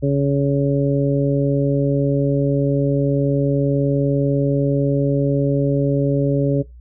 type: harmonic tone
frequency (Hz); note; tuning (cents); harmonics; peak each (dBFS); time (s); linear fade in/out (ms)
140.3; C#3; +21; 1 / 2 / 3 / 4; -17 / -20 / -22 / -23; 0.02-6.63; 20
effects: noise-tail reverb RT60 0.2 s tail -19 dB re dry + added 60 Hz sine -38 dBFS peak until 6.8 s